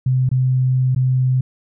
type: tone with dropouts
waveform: sine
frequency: 128.8 Hz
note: C3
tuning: 27 cents flat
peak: -13 dBFS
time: 0.06-1.41 s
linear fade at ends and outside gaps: 5 ms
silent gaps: 0.291-0.314 / 0.949-0.961 s
effects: none